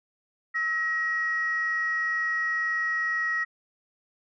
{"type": "tone pair together", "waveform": "sine", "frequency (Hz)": [1302, 1899], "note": ["E6", "A#6"], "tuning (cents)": [-22, 32], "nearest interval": "perfect fifth", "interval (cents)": 654, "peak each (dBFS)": [-32, -24], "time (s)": [0.54, 3.45], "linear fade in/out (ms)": 20, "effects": ["tanh soft clip ceiling -19 dBFS"]}